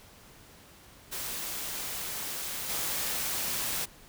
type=noise with level steps; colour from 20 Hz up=white; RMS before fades=-36 / -32 dBFS; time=1.11-3.86 s; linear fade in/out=20 ms; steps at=2.69 s; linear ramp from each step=10 ms; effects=pink hiss -54 dBFS RMS until 4.08 s